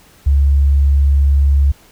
sine tone, 70 Hz, C#2, 18 cents sharp, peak -8 dBFS, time 0.26-1.72 s, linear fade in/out 10 ms, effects pink hiss -47 dBFS RMS until 1.91 s

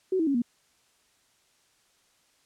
sine tone with pitch steps, 375.1 / 322.8 / 277.8 / 239 Hz, F#4 / E4 / C#4 / A#3, +24 / -36 / +4 / +43 cents, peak -22 dBFS, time 0.12-0.42 s, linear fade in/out 5 ms, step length 75 ms, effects white hiss -66 dBFS RMS until 2.45 s + low-pass 9000 Hz 12 dB/octave

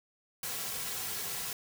white noise with comb filter, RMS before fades -37 dBFS, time 0.43-1.53 s, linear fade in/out 2 ms, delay 3.3 ms, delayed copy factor -0.6, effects none

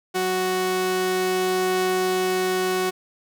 sawtooth tone pair together, 185.3 / 370.3 Hz, F#3 / F#4, +3 / +1 cents, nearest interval octave, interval 1198 cents, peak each -28 / -17 dBFS, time 0.14-2.91 s, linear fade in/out 20 ms, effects none

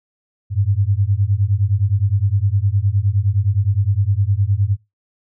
sine beating tone pair, 95.3 / 105 Hz, G2 / G#2, -48 / +19 cents, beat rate 9.7 Hz, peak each -17 / -17 dBFS, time 0.5-4.77 s, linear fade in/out 50 ms, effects noise-tail reverb RT60 0.2 s tail -20 dB re dry

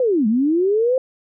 sine linear two-way sweep, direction down then up, 529 to 205.6 to 529 Hz, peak -14 dBFS, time 0-0.98 s, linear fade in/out 2 ms, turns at 0.27 s, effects none

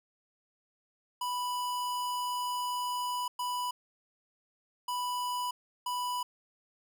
square tone bursts at uneven times, 987.8 Hz, B5, in tune, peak -32 dBFS, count 4, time 1.21-3.28 / 3.39-3.71 / 4.88-5.51 / 5.86-6.23 s, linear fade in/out 5 ms, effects none

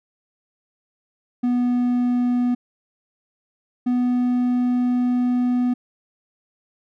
triangle tone pair in turn, 245.4 / 247.1 Hz, B3 / B3, -11 / +1 cents, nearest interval unison, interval 12 cents, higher second, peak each -15 dBFS, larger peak neither, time 1.43-2.55 / 3.86-5.74 s, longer second, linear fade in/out 10 ms, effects none

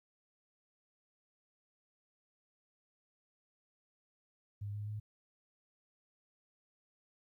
sine tone with pitch steps, 102.2 / 104.11 / 106.05 Hz, G#2 / G#2 / G#2, -27 / +5 / +37 cents, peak -38 dBFS, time 4.61-5 s, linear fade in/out 10 ms, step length 130 ms, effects 13-bit

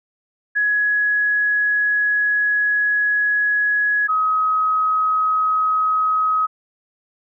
sine tone pair in turn, 1678 / 1268.4 Hz, G#6 / D#6, +17 / +33 cents, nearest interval perfect fourth, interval 484 cents, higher first, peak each -15 dBFS, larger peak neither, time 0.55-4.08 / 4.08-6.47 s, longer first, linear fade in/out 20 ms, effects none

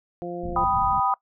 harmonic tone, 174.61 Hz, F3, in tune, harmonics 1 / 2 / 3 / 4, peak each -36 / -32 / -36 / -36 dBFS, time 0.22-0.64 s, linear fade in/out 0 ms
pink low-pass noise, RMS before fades -34 dBFS, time 0.43-1 s, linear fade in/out 2 ms, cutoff 250 Hz, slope 96 dB/octave
sine chord, G augmented, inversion none, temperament equal, 784 / 987.8 / 1244.5 Hz, G5 / B5 / D#6, 0 / 0 / 0 cents, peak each -24 dBFS, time 0.56-1.14 s, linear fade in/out 2 ms
effects noise-tail reverb RT60 0.1 s tail -21 dB re dry

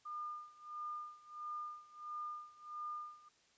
sine tone with tremolo, 1209 Hz, D6, 50 cents sharp, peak -40 dBFS, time 0.05-3.29 s, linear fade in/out 10 ms, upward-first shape sine, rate 1.5 Hz, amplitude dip 90%, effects white hiss -71 dBFS RMS until 3.57 s + resampled to 16000 Hz

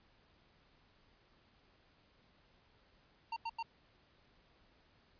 square tone bursts, 915 Hz, A#5, 32 cents flat, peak -38 dBFS, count 3, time 3.32-3.628 s, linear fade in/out 5 ms, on 44 ms, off 88 ms, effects pink hiss -69 dBFS RMS until 5.19 s + resampled to 11025 Hz

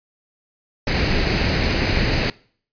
pink noise with comb filter, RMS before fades -19 dBFS, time 0.87-2.3 s, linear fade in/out 2 ms, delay 0.44 ms, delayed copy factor +0.5, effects noise-tail reverb RT60 0.5 s tail -22 dB re dry + resampled to 11025 Hz

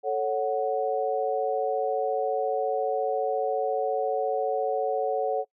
sine chord, F# minor, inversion first, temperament equal, 440 / 554.4 / 740 Hz, A4 / C#5 / F#5, 0 / 0 / 0 cents, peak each -28 dBFS, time 0.03-5.45 s, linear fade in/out 50 ms, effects noise-tail reverb RT60 0.1 s tail -23 dB re dry

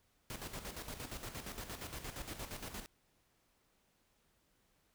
pink noise with tremolo, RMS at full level -44 dBFS, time 0.3-2.86 s, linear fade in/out 0 ms, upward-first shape square, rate 8.6 Hz, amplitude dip 60%, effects pink hiss -75 dBFS RMS until 4.94 s

